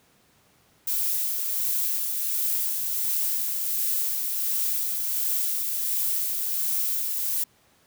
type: noise with tremolo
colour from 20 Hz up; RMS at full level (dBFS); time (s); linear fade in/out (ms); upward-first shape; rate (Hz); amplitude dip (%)
violet; -25; 0.87-7.44; 5; sine; 1.4; 30
effects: pink hiss -61 dBFS RMS until 7.86 s + high-pass 80 Hz 12 dB/octave